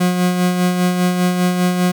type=tone with tremolo; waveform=40% pulse; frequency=180 Hz; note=F#3; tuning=47 cents flat; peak=-11 dBFS; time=0-1.92 s; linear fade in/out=10 ms; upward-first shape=sine; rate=5 Hz; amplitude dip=45%; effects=none